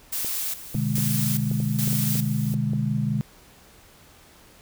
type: noise with tremolo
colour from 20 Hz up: blue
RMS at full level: -28 dBFS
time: 0.12-2.55 s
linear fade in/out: 10 ms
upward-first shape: square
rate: 1.2 Hz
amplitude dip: 75%
type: clicks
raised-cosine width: 2 ms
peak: -23 dBFS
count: 10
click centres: 0.247 / 0.745 / 0.982 / 1.514 / 1.602 / 1.876 / 1.93 / 2.154 / 2.54 / 2.734 s
type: chord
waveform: sine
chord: G# diminished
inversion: first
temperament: just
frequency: 124.59 / 149.51 / 207.7 Hz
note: B2 / D3 / G#3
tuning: +16 / +31 / 0 cents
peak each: -26 dBFS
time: 0.75-3.21 s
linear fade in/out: 0 ms
effects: pink hiss -52 dBFS RMS until 4.61 s